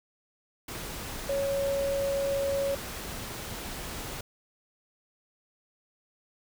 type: tone in noise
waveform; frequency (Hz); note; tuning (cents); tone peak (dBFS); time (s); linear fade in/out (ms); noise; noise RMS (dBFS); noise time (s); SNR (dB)
sine; 554.4; C#5; 0; -26; 1.29-2.75; 5; pink; -38; 0.68-4.21; +9
effects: none